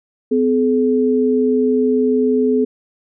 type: tone pair together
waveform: sine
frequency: 254 / 427.2 Hz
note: B3 / G#4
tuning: +49 / +49 cents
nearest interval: major sixth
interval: 900 cents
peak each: -15 dBFS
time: 0.31-2.65 s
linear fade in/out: 10 ms
effects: none